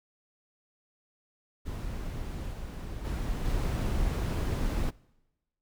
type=noise with level steps; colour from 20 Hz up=brown; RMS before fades=-36 / -38 / -32 / -29 dBFS; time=1.65-4.91 s; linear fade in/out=20 ms; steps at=2.51 / 3.04 / 3.44 s; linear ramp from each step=20 ms; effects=noise-tail reverb RT60 1.0 s tail -23 dB re dry